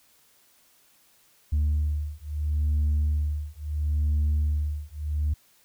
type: beating tone pair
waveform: sine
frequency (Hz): 74.5 / 75.24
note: D2 / D2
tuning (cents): +25 / +42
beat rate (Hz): 0.74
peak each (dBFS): -24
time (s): 1.52-5.34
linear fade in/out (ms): 10
effects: tanh soft clip ceiling -19 dBFS + white hiss -61 dBFS RMS until 5.64 s